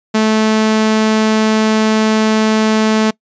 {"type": "tone", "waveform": "sawtooth", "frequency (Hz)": 217.9, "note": "A3", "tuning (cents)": -17, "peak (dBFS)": -6, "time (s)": [0.14, 3.11], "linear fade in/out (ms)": 10, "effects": ["noise-tail reverb RT60 0.1 s tail -23 dB re dry", "resampled to 16000 Hz"]}